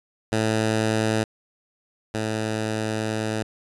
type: tone pair in turn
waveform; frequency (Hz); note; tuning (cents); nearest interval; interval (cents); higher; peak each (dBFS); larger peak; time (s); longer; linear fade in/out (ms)
10% pulse; 110 / 109.3; A2 / A2; 0 / -11; unison; 11; first; -12 / -16; first; 0.32-1.24 / 2.14-3.43; second; 5
effects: resampled to 24000 Hz